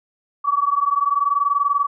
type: tone pair together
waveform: sine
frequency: 1131 / 1151.4 Hz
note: C#6 / D6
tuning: +34 / -35 cents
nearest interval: unison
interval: 31 cents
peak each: -19 dBFS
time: 0.44-1.87 s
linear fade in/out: 20 ms
effects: none